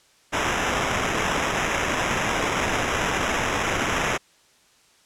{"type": "noise with sample-and-hold", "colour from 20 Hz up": "white", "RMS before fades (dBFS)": -24, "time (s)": [0.32, 4.18], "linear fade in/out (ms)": 20, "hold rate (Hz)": 4410, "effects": ["white hiss -58 dBFS RMS until 5.05 s", "low-pass 8000 Hz 12 dB/octave"]}